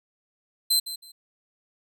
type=tone with echo; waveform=sawtooth; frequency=4090 Hz; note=C8; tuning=40 cents flat; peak=-16 dBFS; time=0.7-0.8 s; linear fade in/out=10 ms; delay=160 ms; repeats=2; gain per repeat=-13 dB; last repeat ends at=1.12 s; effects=none